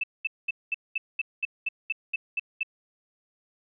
sine tone bursts, 2637 Hz, E7, in tune, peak -24 dBFS, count 12, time 0.01-2.632 s, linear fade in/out 5 ms, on 26 ms, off 210 ms, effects none

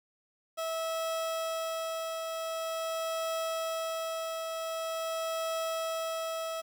30% pulse tone with tremolo, 651 Hz, E5, 22 cents flat, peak -28 dBFS, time 0.57-6.62 s, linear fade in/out 20 ms, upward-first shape triangle, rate 0.45 Hz, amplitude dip 35%, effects 10-bit

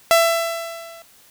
sawtooth tone with level ramp, 668 Hz, E5, 23 cents sharp, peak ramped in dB -6 to -36 dBFS, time 0.11-1.02 s, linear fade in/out 0 ms, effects white hiss -51 dBFS RMS until 1.3 s

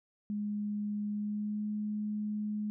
sine tone with pitch glide, 207.7 to 210.6 Hz, G#3 to G#3, 0 to +24 cents, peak -32 dBFS, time 0.3-2.7 s, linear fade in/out 0 ms, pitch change +24 cents, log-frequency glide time 1.1-1.66 s, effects none

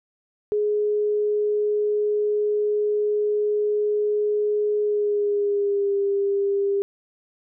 sine tone with pitch glide, 418.6 to 399.2 Hz, G#4 to G4, +14 to +32 cents, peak -19 dBFS, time 0.52-6.82 s, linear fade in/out 0 ms, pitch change -82 cents, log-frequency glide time 4.82-5.95 s, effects none

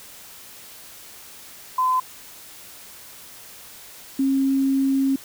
sine tone pair in turn, 1021 / 270.4 Hz, C6 / C#4, -43 / -43 cents, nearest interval octave + major seventh, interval 2300 cents, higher first, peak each -17 dBFS, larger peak neither, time 1.78-2 / 4.19-5.16 s, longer second, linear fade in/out 5 ms, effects white hiss -43 dBFS RMS until 5.24 s

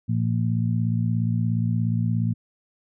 harmonic tone, 57 Hz, A#1, 38 cents flat, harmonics 2 / 3 / 4, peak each -22 / -26 / -28 dBFS, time 0.08-2.34 s, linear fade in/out 20 ms, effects none

